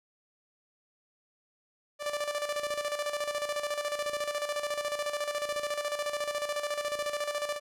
sawtooth tone with tremolo, 587.3 Hz, D5, in tune, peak -25 dBFS, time 1.99-7.6 s, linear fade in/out 50 ms, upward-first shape square, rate 14 Hz, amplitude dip 60%, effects low-pass 12000 Hz 12 dB/octave

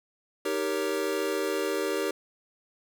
square chord, Eb dominant seventh, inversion none, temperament equal with one note detuned, 311.1 / 392 / 466.2 / 560.5 Hz, Eb4 / G4 / Bb4 / Db5, 0 / 0 / 0 / +19 cents, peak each -35 / -31 / -33 / -35 dBFS, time 0.45-2.11 s, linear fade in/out 5 ms, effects none

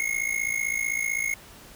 square tone with amplitude modulation, 2165 Hz, C#7, 41 cents flat, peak -22 dBFS, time 0-1.34 s, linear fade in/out 0 ms, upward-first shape sine, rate 55.7 Hz, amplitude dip 85%, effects pink hiss -48 dBFS RMS until 1.75 s

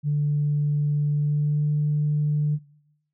sine tone with pitch glide, 147 to 148.97 Hz, D3 to D3, +2 to +25 cents, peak -19 dBFS, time 0.03-2.59 s, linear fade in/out 50 ms, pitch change +23 cents, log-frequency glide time 1.14-1.69 s, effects noise-tail reverb RT60 0.8 s tail -21 dB re dry + tanh soft clip ceiling -15 dBFS

